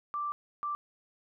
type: tone bursts at uneven times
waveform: sine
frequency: 1174.7 Hz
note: D6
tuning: in tune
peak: -31 dBFS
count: 2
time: 0.14-0.32 / 0.63-0.75 s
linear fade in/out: 0 ms
effects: none